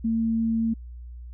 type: tone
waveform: sine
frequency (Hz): 226.1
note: A3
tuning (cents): +47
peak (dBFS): -21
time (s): 0.04-0.74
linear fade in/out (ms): 10
effects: added 60 Hz sine -37 dBFS peak until 1.33 s